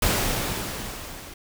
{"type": "noise with level ramp", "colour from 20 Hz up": "pink", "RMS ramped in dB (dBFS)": [-21, -41], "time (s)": [0.02, 1.34], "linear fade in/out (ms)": 5, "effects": []}